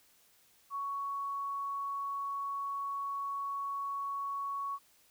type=tone; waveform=sine; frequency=1115 Hz; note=C#6; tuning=10 cents sharp; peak=-34 dBFS; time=0.7-4.79 s; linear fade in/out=50 ms; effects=white hiss -66 dBFS RMS until 5.1 s